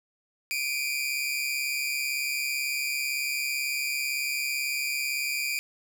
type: tone pair together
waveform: sawtooth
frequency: 2323 / 2461 Hz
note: D7 / D#7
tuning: -20 / -20 cents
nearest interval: minor second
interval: 100 cents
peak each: -27 dBFS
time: 0.51-5.59 s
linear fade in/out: 0 ms
effects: none